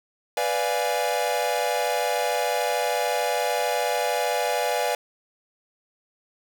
45% pulse chord, B diminished seventh, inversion none, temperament equal, 493.9 / 587.3 / 698.5 / 830.6 Hz, B4 / D5 / F5 / Ab5, 0 / 0 / 0 / 0 cents, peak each -28 dBFS, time 0.37-4.95 s, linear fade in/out 2 ms, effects 8-bit

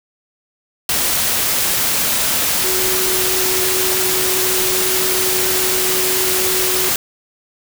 sine tone in noise, 372.4 Hz, F#4, 11 cents sharp, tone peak -22 dBFS, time 2.64-6.89 s, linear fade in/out 2 ms, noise white, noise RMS -17 dBFS, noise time 0.89-6.96 s, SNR -8 dB, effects none

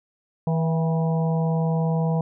harmonic tone with a mistuned harmonic, 161.8 Hz, E3, 32 cents flat, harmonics 1 / 3 / 4 / 5 / 6, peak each -20 / -30 / -32 / -34 / -36 dBFS, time 0.47-2.21 s, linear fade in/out 2 ms, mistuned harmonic 4, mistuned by +44 cents, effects none

